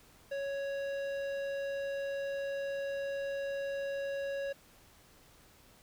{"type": "tone with tanh clipping", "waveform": "sine", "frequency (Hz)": 555, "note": "C#5", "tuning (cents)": 2, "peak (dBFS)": -36, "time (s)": [0.31, 4.53], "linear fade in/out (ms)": 10, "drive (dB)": 14, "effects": ["pink hiss -61 dBFS RMS until 5.82 s"]}